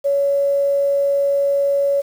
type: tone with quantisation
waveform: sine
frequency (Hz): 561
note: C#5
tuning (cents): +21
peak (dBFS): -14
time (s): 0.04-2.02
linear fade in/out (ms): 20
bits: 7
effects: none